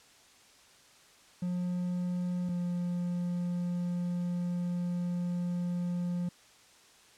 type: tone pair in turn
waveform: triangle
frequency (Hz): 178.5 / 176.04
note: F3 / F3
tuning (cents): +38 / +14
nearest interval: unison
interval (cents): 24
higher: first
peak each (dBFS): -28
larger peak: neither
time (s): 1.42-2.49 / 2.49-6.29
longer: second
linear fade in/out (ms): 5
effects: white hiss -59 dBFS RMS until 7.17 s + low-pass 8000 Hz 12 dB/octave